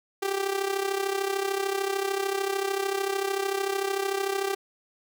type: tone with amplitude modulation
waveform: sawtooth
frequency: 392 Hz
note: G4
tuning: in tune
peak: -19 dBFS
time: 0.22-4.55 s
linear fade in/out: 10 ms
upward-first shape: sine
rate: 33.4 Hz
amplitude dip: 70%
effects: none